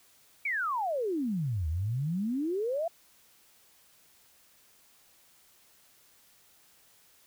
sine exponential two-way sweep, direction down then up, 2349 to 75 to 696 Hz, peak -28 dBFS, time 0.45-2.88 s, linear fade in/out 5 ms, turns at 1.68 s, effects white hiss -62 dBFS RMS until 7.26 s

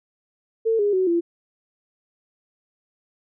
sine tone with pitch steps, 449.7 / 410 / 373.8 / 340.8 Hz, A4 / G#4 / F#4 / F4, +38 / -22 / +18 / -42 cents, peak -17 dBFS, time 0.65-1.21 s, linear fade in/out 20 ms, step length 140 ms, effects none

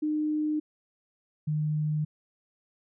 sine tone pair in turn, 304.5 / 152.25 Hz, D#4 / D#3, -37 / -37 cents, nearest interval octave, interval 1200 cents, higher first, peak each -25 dBFS, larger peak neither, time 0.02-0.6 / 1.47-2.05 s, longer neither, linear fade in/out 10 ms, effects none

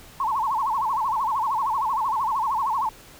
sine tone with vibrato, 980 Hz, B5, 14 cents flat, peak -21 dBFS, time 0.2-2.89 s, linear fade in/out 2 ms, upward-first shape sine, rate 13 Hz, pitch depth 230 cents each way, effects pink hiss -47 dBFS RMS until 3.19 s

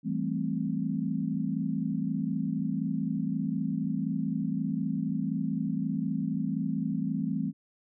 sine chord, A minor seventh, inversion second, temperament equal, 164.81 / 196 / 220 / 261.6 Hz, E3 / G3 / A3 / C4, 0 / 0 / 0 / 0 cents, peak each -33 dBFS, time 0.03-7.53 s, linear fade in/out 50 ms, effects none

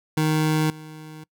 25% pulse tone with level steps, 155.56 Hz, D#3, in tune, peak -15 / -34 dBFS, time 0.17-1.24 s, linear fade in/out 5 ms, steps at 0.7 s, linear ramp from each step 2 ms, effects noise-tail reverb RT60 0.1 s tail -24 dB re dry

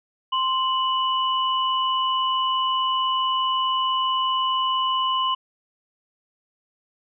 sine tone pair together, 1045.9 / 2960 Hz, C6 / F#7, -1 / 0 cents, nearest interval octave + tritone, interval 1801 cents, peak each -21 / -25 dBFS, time 0.32-5.35 s, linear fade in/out 10 ms, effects none

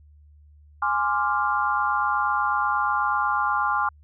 sine chord, D half-diminished seventh, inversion second, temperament equal, 830.6 / 1046.5 / 1174.7 / 1396.9 Hz, Ab5 / C6 / D6 / F6, 0 / 0 / 0 / 0 cents, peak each -26 dBFS, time 0.82-3.89 s, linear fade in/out 5 ms, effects added 74 Hz sine -49 dBFS peak until 4.03 s

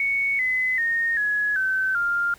sine tone with pitch steps, 2221 / 2025 / 1846.2 / 1683.2 / 1534.6 / 1399.1 Hz, C#7 / B6 / A#6 / G#6 / G6 / F6, +3 / +43 / -17 / +23 / -37 / +3 cents, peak -20 dBFS, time 0-2.34 s, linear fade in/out 2 ms, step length 390 ms, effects pink hiss -51 dBFS RMS until 2.38 s

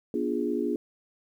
sine chord, B diminished seventh, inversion none, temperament equal with one note detuned, 242.7 / 293.7 / 349.2 / 415.3 Hz, B3 / D4 / F4 / Ab4, -30 / 0 / 0 / 0 cents, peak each -31 dBFS, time 0.14-0.76 s, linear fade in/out 2 ms, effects 10-bit

